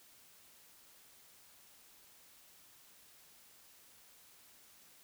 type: silence
effects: white hiss -62 dBFS RMS until 5.03 s